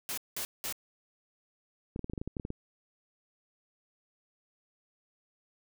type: noise bursts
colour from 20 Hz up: white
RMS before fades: -36 dBFS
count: 3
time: 0.09-0.725 s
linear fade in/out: 0 ms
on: 85 ms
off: 190 ms
type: clicks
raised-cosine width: 3 ms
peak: -23 dBFS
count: 12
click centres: 1.961 / 1.993 / 2.044 / 2.098 / 2.135 / 2.178 / 2.215 / 2.276 / 2.368 / 2.398 / 2.451 / 2.504 s
effects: none